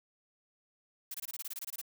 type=noise bursts; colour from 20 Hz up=blue; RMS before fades=-40 dBFS; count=13; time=1.11-1.815 s; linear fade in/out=5 ms; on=33 ms; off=23 ms; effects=none